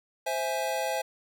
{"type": "chord", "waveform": "square", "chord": "C augmented", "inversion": "none", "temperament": "equal", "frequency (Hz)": [523.3, 659.3, 830.6], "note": ["C5", "E5", "G#5"], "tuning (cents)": [0, 0, 0], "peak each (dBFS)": -33, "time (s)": [0.26, 1.02], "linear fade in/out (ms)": 10, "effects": []}